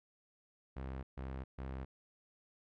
sawtooth tone bursts, 66 Hz, C2, 16 cents sharp, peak -37 dBFS, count 3, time 0.76-1.85 s, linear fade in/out 10 ms, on 270 ms, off 140 ms, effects low-pass 2000 Hz 12 dB/octave

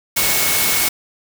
sine tone in noise, 2202 Hz, C#7, 12 cents flat, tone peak -25 dBFS, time 0.16-0.89 s, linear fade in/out 10 ms, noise white, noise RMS -17 dBFS, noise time 0.16-0.89 s, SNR -11 dB, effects none

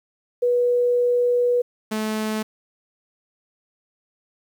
sine / sawtooth tone pair in turn, 487.6 / 216.6 Hz, B4 / A3, -22 / -27 cents, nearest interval octave + major second, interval 1405 cents, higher first, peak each -16 / -19 dBFS, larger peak first, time 0.42-1.62 / 1.91-2.43 s, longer first, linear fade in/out 10 ms, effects 9-bit

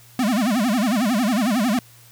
square tone with vibrato, 228.6 Hz, A#3, 34 cents flat, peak -18 dBFS, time 0.19-1.79 s, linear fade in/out 2 ms, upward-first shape sine, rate 11 Hz, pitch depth 250 cents each way, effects added 118 Hz sine -50 dBFS peak until 2.11 s + white hiss -50 dBFS RMS until 2.11 s

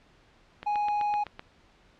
click train, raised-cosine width 0.3 ms, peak -22 dBFS, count 7, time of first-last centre 0.63-1.394 s, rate 7.85 Hz
triangle tone, 830.6 Hz, G#5, in tune, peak -23 dBFS, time 0.66-1.24 s, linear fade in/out 10 ms
effects pink hiss -60 dBFS RMS until 1.99 s + low-pass 4000 Hz 12 dB/octave

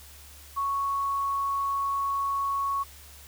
sine tone, 1108.7 Hz, C#6, in tune, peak -25 dBFS, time 0.56-2.84 s, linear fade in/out 20 ms, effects added 71 Hz sine -50 dBFS peak until 3.27 s + white hiss -50 dBFS RMS until 3.27 s

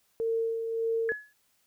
sine tone with tremolo, 454.4 Hz, A#4, 44 cents flat, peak -25 dBFS, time 0.2-1.12 s, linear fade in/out 0 ms, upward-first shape sine, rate 1.7 Hz, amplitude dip 45%
sine tone with exponential decay, 1696 Hz, G#6, 36 cents sharp, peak -25 dBFS, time 1.09-1.33 s, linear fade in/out 1 ms, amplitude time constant 51 ms
effects white hiss -70 dBFS RMS until 1.66 s

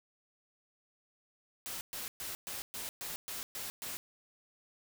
white noise bursts, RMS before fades -41 dBFS, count 9, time 1.66-3.97 s, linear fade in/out 0 ms, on 150 ms, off 120 ms, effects none

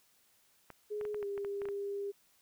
clicks, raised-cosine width 0.5 ms, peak -32 dBFS, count 10, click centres 0.703 / 1.012 / 1.052 / 1.145 / 1.228 / 1.378 / 1.448 / 1.618 / 1.655 / 1.687 s
sine tone with pitch glide, 419.3 to 401.5 Hz, G#4 to G4, +17 to +41 cents, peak -35 dBFS, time 0.9-2.12 s, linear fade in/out 20 ms, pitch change -76 cents, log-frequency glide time 1.19-1.25 s
effects white hiss -69 dBFS RMS until 2.41 s

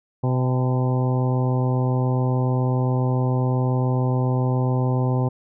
harmonic tone with a mistuned harmonic, 127.2 Hz, C3, 48 cents flat, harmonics 1 / 2 / 3 / 4 / 5 / 6 / 7 / 8, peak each -19 / -27 / -30 / -31 / -35 / -34 / -34 / -38 dBFS, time 0.23-5.29 s, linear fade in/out 10 ms, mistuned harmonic 6, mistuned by +58 cents, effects none

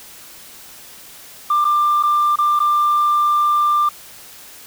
sine tone with dropouts, 1189 Hz, D6, 21 cents sharp, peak -11 dBFS, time 1.5-3.89 s, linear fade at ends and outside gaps 5 ms, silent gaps 1.645-1.65 / 2.027-2.034 / 2.358-2.386 / 2.592-2.601 s, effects tanh soft clip ceiling -10 dBFS + white hiss -40 dBFS RMS until 4.66 s

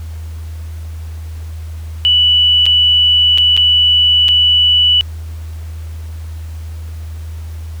sine tone with dropouts, 2960 Hz, F#7, in tune, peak -7 dBFS, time 2.05-5.01 s, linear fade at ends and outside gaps 0 ms, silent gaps 2.656-2.664 / 3.376-3.383 / 3.566-3.575 / 4.283-4.288 s, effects added 80 Hz sine -23 dBFS peak until 7.8 s + pink hiss -43 dBFS RMS until 7.8 s

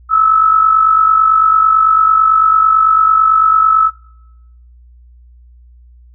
sine tone with amplitude modulation, 1300 Hz, E6, 24 cents flat, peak -4 dBFS, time 0.09-3.91 s, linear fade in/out 50 ms, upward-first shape sine, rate 49 Hz, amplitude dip 60%, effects noise-tail reverb RT60 1.0 s tail -26 dB re dry + added 60 Hz sine -39 dBFS peak until 6.14 s

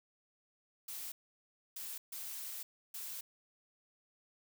blue noise bursts at uneven times, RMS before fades -44 dBFS, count 4, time 0.88-1.12 / 1.76-1.98 / 2.12-2.63 / 2.94-3.21 s, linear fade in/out 5 ms, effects none

